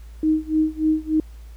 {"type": "tone with tremolo", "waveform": "sine", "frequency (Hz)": 312.3, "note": "D#4", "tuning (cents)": 7, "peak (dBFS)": -14, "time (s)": [0.23, 1.2], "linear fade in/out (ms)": 2, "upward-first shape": "sine", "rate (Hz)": 3.4, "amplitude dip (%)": 95, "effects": ["added 56 Hz sine -37 dBFS peak until 1.56 s", "pink hiss -56 dBFS RMS until 1.56 s"]}